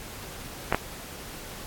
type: clicks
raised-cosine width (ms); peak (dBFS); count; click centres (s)
0.5; -6; 2; 0.725 / 0.746
effects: pink hiss -41 dBFS RMS until 1.66 s + AAC 64 kbps